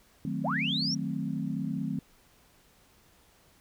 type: chord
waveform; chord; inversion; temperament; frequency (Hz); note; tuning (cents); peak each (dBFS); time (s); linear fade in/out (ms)
sine; D# diminished seventh; none; equal; 155.56 / 185 / 220 / 261.6; D#3 / F#3 / A3 / C4; 0 / 0 / 0 / 0; -35; 0.25-1.99; 2
type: linear sweep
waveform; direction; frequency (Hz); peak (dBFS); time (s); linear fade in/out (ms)
sine; up; 493.9 to 5730; -28; 0.44-0.95; 10
effects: tanh soft clip ceiling -16 dBFS + pink hiss -62 dBFS RMS until 3.6 s